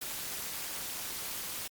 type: noise with amplitude modulation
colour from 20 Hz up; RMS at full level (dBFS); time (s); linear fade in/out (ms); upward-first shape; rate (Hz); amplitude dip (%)
white; -35; 0.01-1.68; 10; sine; 246; 80
effects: Opus 48 kbps